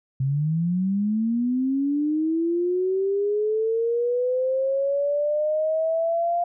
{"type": "linear sweep", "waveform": "sine", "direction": "up", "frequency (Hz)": [130, 698.5], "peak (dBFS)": -20, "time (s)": [0.2, 6.44], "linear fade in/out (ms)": 5, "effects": []}